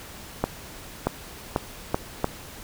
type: accelerating click train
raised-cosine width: 1 ms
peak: -7 dBFS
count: 5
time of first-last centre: 0.44-2.244 s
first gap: 630 ms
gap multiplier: 0.78
effects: pink hiss -42 dBFS RMS until 2.63 s